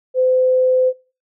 sine tone, 512 Hz, C5, 38 cents flat, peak -12 dBFS, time 0.14-0.93 s, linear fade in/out 50 ms, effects noise-tail reverb RT60 0.3 s tail -18 dB re dry

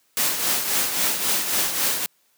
white noise with tremolo, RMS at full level -20 dBFS, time 0.17-2.06 s, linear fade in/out 0 ms, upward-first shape triangle, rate 3.7 Hz, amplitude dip 60%, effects white hiss -64 dBFS RMS until 2.37 s + high-pass 150 Hz 12 dB/octave

